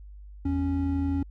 triangle tone pair together, 82.31 / 277.2 Hz, E2 / C#4, -2 / 0 cents, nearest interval octave + major sixth, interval 2102 cents, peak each -26 / -24 dBFS, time 0.45-1.23 s, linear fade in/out 5 ms, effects added 50 Hz sine -42 dBFS peak until 1.3 s

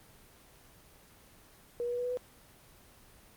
sine tone with pitch steps, 478.5 / 482.4 / 486.3 / 490.3 / 494.2 / 498.2 Hz, A#4 / B4 / B4 / B4 / B4 / B4, +45 / -41 / -27 / -13 / +1 / +15 cents, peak -31 dBFS, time 1.8-2.172 s, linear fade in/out 0 ms, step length 62 ms, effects pink hiss -58 dBFS RMS until 3.36 s + Opus 24 kbps

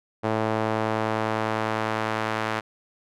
sawtooth tone with band-pass filter sweep, 110 Hz, A2, in tune, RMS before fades -26 dBFS, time 0.23-2.61 s, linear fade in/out 20 ms, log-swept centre 680 to 1400 Hz, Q 0.86, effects none

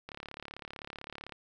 click train, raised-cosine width 0.3 ms, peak -26 dBFS, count 45, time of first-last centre 0.09-1.322 s, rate 35.7 Hz, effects none

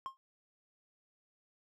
triangle tone with exponential decay, 1066 Hz, C6, 32 cents sharp, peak -32 dBFS, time 0.06-0.17 s, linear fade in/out 0 ms, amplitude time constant 23 ms, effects none

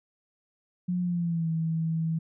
sine tone with pitch glide, 179 to 162.26 Hz, F3 to E3, +43 to -27 cents, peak -25 dBFS, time 0.88-2.19 s, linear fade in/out 10 ms, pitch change -170 cents, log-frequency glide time 1.01-1.49 s, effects none

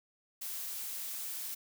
blue noise, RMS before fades -40 dBFS, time 0.41-1.55 s, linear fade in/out 10 ms, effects none

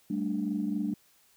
sine chord, G suspended second, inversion none, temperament equal, 196 / 220 / 293.7 Hz, G3 / A3 / D4, 0 / 0 / 0 cents, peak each -32 dBFS, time 0.1-0.94 s, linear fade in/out 5 ms, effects tanh soft clip ceiling -19 dBFS + white hiss -64 dBFS RMS until 1.36 s

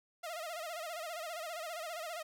sawtooth tone with vibrato, 659.3 Hz, E5, in tune, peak -36 dBFS, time 0.23-2.23 s, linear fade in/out 10 ms, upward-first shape sine, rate 15 Hz, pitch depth 120 cents each way, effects none

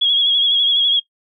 sine tone with vibrato, 3322 Hz, G#7, in tune, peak -12 dBFS, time 0.01-1 s, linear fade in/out 10 ms, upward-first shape sine, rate 12 Hz, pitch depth 42 cents each way, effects noise-tail reverb RT60 0.1 s tail -19 dB re dry

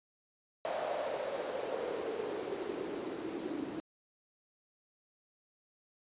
white noise with band-pass filter sweep, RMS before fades -38 dBFS, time 0.65-3.8 s, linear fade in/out 0 ms, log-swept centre 640 to 290 Hz, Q 5.1, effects resampled to 8000 Hz

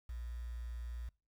sine tone with quantisation, 59.2 Hz, A#1, 27 cents sharp, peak -40 dBFS, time 0.09-1.09 s, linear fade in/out 5 ms, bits 10, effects noise-tail reverb RT60 0.4 s tail -26 dB re dry

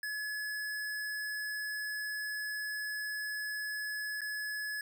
square tone with dropouts, 1702 Hz, G#6, 42 cents sharp, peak -36 dBFS, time 0.03-4.81 s, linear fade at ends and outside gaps 2 ms, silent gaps 4.208-4.216 s, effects none

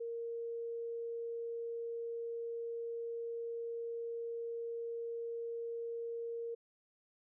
sine tone, 464.9 Hz, A#4, 5 cents flat, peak -38 dBFS, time 0-6.55 s, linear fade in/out 10 ms, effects none

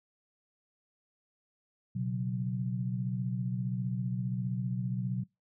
sine chord, B suspended second, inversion none, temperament equal, 123.47 / 138.59 / 185 Hz, B2 / C#3 / F#3, 0 / 0 / 0 cents, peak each -33 / -39 / -34 dBFS, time 1.95-5.24 s, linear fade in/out 10 ms, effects noise-tail reverb RT60 0.2 s tail -23 dB re dry

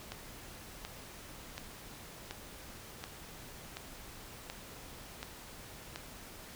click train, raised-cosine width 0.2 ms, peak -23 dBFS, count 9, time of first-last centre 0.12-5.959 s, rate 1.37 Hz, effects pink hiss -50 dBFS RMS until 6.55 s

